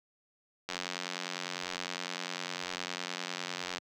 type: click train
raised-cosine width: 0.2 ms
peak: -17 dBFS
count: 279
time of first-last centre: 0.69-3.782 s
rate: 89.9 Hz
effects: high-pass 150 Hz 12 dB/octave